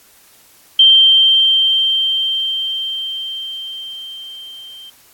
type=tone with level ramp; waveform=sine; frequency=3141 Hz; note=G7; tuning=3 cents sharp; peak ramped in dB=-4 to -33 dBFS; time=0.79-4.9 s; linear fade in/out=5 ms; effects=white hiss -48 dBFS RMS until 5.13 s + AAC 64 kbps